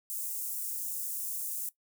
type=high-pass noise; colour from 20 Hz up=white; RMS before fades=-36 dBFS; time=0.1-1.69 s; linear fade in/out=0 ms; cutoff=7700 Hz; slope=24 dB/octave; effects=noise-tail reverb RT60 0.1 s tail -18 dB re dry